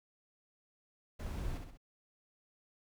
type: noise with echo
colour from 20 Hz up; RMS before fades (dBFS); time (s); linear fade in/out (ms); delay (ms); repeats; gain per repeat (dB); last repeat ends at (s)
brown; -39; 1.19-1.58; 10; 65; 3; -5; 1.775
effects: none